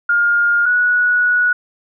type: tone pair in turn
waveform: sine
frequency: 1415 / 1465.1 Hz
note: F6 / F#6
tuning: +22 / -17 cents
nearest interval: minor second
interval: 61 cents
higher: second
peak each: -11 dBFS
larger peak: neither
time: 0.09-0.66 / 0.66-1.53 s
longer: second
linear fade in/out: 5 ms
effects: none